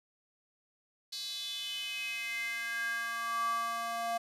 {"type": "tone with high-pass filter sweep", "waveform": "square", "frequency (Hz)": 231.6, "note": "A#3", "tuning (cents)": -11, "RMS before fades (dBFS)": -36, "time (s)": [1.12, 4.18], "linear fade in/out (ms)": 10, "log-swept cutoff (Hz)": [4300, 770], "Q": 6.1, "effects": ["resampled to 32000 Hz", "10-bit"]}